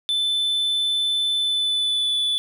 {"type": "tone with pitch glide", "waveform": "triangle", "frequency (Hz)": [3520, 3468], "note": ["A7", "A7"], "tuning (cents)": [0, -26], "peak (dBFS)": -18, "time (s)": [0.09, 2.38], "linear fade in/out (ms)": 0, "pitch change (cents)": -26, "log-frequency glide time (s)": [1.37, 2.16], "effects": []}